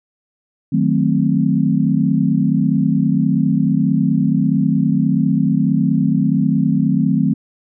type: chord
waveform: sine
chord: D# diminished seventh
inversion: none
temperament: equal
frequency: 155.56 / 185 / 220 / 261.6 Hz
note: D#3 / F#3 / A3 / C4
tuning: 0 / 0 / 0 / 0 cents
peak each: -18 dBFS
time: 0.72-7.34 s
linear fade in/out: 10 ms
effects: none